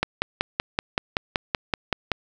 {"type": "click train", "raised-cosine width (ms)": 0.3, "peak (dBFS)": -5, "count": 12, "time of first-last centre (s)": [0.03, 2.117], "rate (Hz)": 5.27, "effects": []}